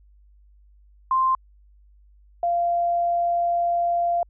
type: tone pair in turn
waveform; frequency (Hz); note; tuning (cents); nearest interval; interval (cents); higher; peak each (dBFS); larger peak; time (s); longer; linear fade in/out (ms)
sine; 1047 / 691.6; C6 / F5; +1 / -17; perfect fifth; 718; first; -17 / -19; first; 1.11-1.35 / 2.43-4.23; second; 2
effects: added 50 Hz sine -51 dBFS peak until 4.29 s